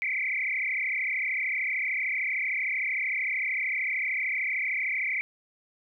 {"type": "tone with frequency modulation", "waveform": "sine", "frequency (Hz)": 2177, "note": "C#7", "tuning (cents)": -32, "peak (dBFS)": -26, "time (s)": [0.02, 5.21], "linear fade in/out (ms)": 0, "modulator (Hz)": 33.2, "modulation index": 5.4, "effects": []}